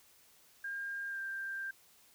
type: tone with pitch glide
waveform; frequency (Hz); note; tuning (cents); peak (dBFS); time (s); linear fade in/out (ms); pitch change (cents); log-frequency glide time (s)
sine; 1607 to 1582.1; G6 to G6; +43 to +16; -37; 0.64-1.71; 5; -27; 1.08-1.19
effects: white hiss -64 dBFS RMS until 2.14 s